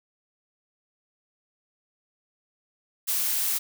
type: noise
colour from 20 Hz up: blue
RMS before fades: -26 dBFS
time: 3.07-3.59 s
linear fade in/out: 20 ms
effects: none